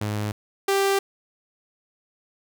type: tone pair in turn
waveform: sawtooth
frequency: 105.2 / 393.1 Hz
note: G#2 / G4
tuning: +23 / +5 cents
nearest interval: octave + major seventh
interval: 2282 cents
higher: second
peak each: -21 / -15 dBFS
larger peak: second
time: 0.01-0.32 / 0.68-0.99 s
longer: neither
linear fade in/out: 5 ms
effects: none